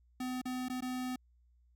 square tone with dropouts, 253.5 Hz, B3, 45 cents sharp, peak -36 dBFS, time 0.2-1.16 s, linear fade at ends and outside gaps 5 ms, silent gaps 0.416-0.454 / 0.685-0.698 / 0.807-0.822 s, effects added 60 Hz sine -64 dBFS peak until 1.75 s

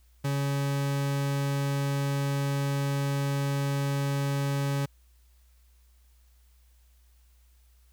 40% pulse tone, 140 Hz, C#3, 18 cents sharp, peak -25 dBFS, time 0.24-4.86 s, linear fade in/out 10 ms, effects added 60 Hz sine -57 dBFS peak until 7.92 s + white hiss -69 dBFS RMS until 7.92 s

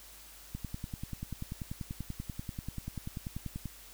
click train, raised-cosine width 5 ms, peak -25 dBFS, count 33, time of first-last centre 0.55-3.657 s, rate 10.3 Hz, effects added 50 Hz sine -58 dBFS peak until 3.93 s + white hiss -53 dBFS RMS until 3.93 s

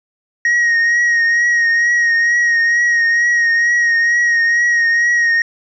triangle tone with vibrato, 1880 Hz, A#6, 14 cents sharp, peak -9 dBFS, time 0.45-5.42 s, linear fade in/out 2 ms, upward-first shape triangle, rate 2.2 Hz, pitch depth 37 cents each way, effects resampled to 16000 Hz

